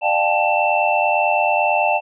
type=tone cluster; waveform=sine; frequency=597 / 702 / 784 / 873 / 2675 Hz; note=D5 / F5 / G5 / A5 / E7; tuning=+28 / +9 / 0 / -14 / +25 cents; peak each=-21 dBFS; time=0.01-2.01 s; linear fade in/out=50 ms; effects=none